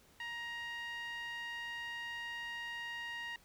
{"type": "tone with band-pass filter", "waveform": "sawtooth", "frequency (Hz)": 940, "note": "A#5", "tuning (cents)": 14, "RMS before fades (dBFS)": -43, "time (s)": [0.2, 3.36], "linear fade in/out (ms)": 2, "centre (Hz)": 2200, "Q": 4.6, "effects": ["pink hiss -65 dBFS RMS until 3.44 s"]}